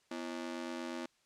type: ring-modulated tone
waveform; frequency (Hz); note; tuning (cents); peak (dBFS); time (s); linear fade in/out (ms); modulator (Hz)
sawtooth; 292.4; D4; -7; -32; 0.11-1.06; 5; 44.2
effects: white hiss -72 dBFS RMS until 1.25 s + low-pass 7000 Hz 12 dB/octave